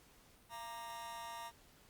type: tone with amplitude modulation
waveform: 40% pulse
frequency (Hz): 932.3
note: A#5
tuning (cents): 0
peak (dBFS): -40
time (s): 0.49-1.52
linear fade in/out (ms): 50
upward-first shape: sine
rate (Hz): 251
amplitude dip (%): 95
effects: pink hiss -65 dBFS RMS until 1.89 s + Opus 48 kbps